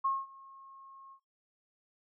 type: tone with ADSR envelope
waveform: sine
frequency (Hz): 1082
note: C#6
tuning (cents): -42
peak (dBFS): -26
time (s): 0.04-1.2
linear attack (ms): 12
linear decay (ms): 210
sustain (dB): -24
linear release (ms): 80
effects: noise-tail reverb RT60 0.4 s tail -25 dB re dry